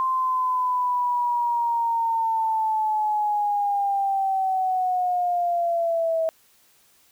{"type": "linear sweep", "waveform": "sine", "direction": "down", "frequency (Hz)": [1046.5, 645], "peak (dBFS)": -20, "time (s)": [0, 6.29], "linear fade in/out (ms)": 0, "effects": ["white hiss -59 dBFS RMS until 7.11 s"]}